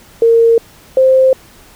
sine tone pair in turn, 460 / 523.7 Hz, A#4 / C5, -23 / +1 cents, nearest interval major second, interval 224 cents, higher second, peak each -5 dBFS, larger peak neither, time 0.22-0.58 / 0.97-1.33 s, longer neither, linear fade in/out 2 ms, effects pink hiss -42 dBFS RMS until 1.75 s

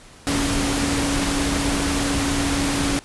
sine tone in noise, 281.3 Hz, C#4, 26 cents sharp, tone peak -23 dBFS, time 0.27-2.99 s, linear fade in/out 0 ms, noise pink, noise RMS -23 dBFS, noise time 0.27-2.99 s, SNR -3 dB, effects pink hiss -46 dBFS RMS until 3.04 s + resampled to 24000 Hz

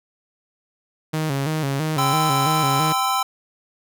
sawtooth tone with vibrato, 146.83 Hz, D3, in tune, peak -17 dBFS, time 1.13-2.93 s, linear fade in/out 10 ms, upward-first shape square, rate 3 Hz, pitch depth 110 cents each way
square chord, C major, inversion second, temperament equal with one note detuned, 784 / 1023.2 / 1318.5 Hz, G5 / C6 / E6, 0 / -39 / 0 cents, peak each -24 dBFS, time 1.98-3.23 s, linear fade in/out 5 ms
effects none

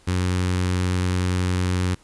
sawtooth tone with notch filter, 91 Hz, F#2, 28 cents flat, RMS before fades -22 dBFS, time 0.07-1.95 s, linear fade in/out 10 ms, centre 660 Hz, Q 1.4, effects pink hiss -55 dBFS RMS until 2.03 s + resampled to 24000 Hz

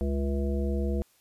harmonic tone with a mistuned harmonic, 69.3 Hz, C#2, in tune, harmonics 1 / 3 / 5 / 7 / 9, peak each -27 / -32 / -35 / -36 / -41 dBFS, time 0.01-1.02 s, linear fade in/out 0 ms, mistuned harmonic 9, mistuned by +70 cents, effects white hiss -64 dBFS RMS until 1.2 s + resampled to 32000 Hz

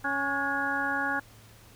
harmonic tone with a mistuned harmonic, 277.2 Hz, C#4, in tune, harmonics 1 / 2 / 3 / 4 / 5 / 6, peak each -36 / -40 / -33 / -37 / -31 / -31 dBFS, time 0.04-1.2 s, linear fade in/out 10 ms, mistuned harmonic 5, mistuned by +64 cents, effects added 109 Hz sine -55 dBFS peak until 1.75 s + pink hiss -55 dBFS RMS until 1.75 s

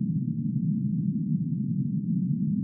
white band-pass noise, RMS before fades -27 dBFS, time 0-2.63 s, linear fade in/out 0 ms, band 130 to 230 Hz, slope 48 dB/octave, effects none

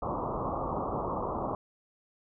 white low-pass noise, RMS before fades -33 dBFS, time 0.02-1.55 s, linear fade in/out 2 ms, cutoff 1200 Hz, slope 96 dB/octave, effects none

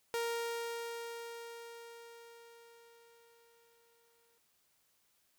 sawtooth tone with exponential decay, 466.2 Hz, A#4, in tune, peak -29 dBFS, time 0.14-4.38 s, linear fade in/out 0 ms, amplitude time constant 920 ms, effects white hiss -74 dBFS RMS until 5.38 s

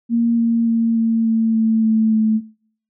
sine tone with pitch steps, 233.1 / 231 / 228.8 / 226.7 / 224.6 / 222.6 / 220.5 / 218.5 Hz, A#3 / A#3 / A#3 / A#3 / A3 / A3 / A3 / A3, 0 / -16 / -32 / -48 / +36 / +20 / +4 / -12 cents, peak -13 dBFS, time 0.09-2.41 s, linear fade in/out 50 ms, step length 290 ms, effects noise-tail reverb RT60 0.6 s tail -24 dB re dry

